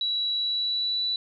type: tone with pitch glide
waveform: sine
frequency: 3914 to 3957 Hz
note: B7 to B7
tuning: -16 to +3 cents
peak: -24 dBFS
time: 0.01-1.16 s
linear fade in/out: 2 ms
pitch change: +19 cents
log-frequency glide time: 0.32-1.05 s
effects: none